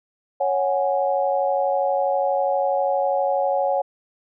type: chord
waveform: sine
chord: C# suspended fourth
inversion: none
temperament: just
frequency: 554.4 / 739.2 / 831.5 Hz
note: C#5 / F#5 / G#5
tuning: 0 / -2 / +2 cents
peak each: -21 / -23 / -25 dBFS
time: 0.4-3.82 s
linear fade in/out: 10 ms
effects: none